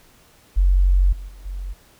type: tone with level steps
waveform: sine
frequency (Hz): 46.06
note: F#1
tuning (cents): -7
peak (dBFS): -12 / -30 / -38 / -26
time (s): 0.56-1.74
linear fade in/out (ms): 20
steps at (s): 1.12 / 1.28 / 1.45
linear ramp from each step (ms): 10
effects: pink hiss -53 dBFS RMS until 1.99 s